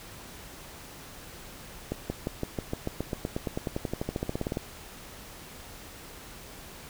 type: accelerating click train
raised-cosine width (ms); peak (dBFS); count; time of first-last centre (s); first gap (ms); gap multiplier
2; -16; 27; 1.92-4.571; 180; 0.95
effects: pink hiss -46 dBFS RMS until 6.89 s